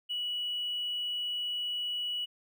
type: tone with hard clipping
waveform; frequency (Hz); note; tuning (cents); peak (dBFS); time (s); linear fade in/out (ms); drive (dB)
triangle; 2935; F#7; -15; -31; 0.09-2.26; 20; 2
effects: none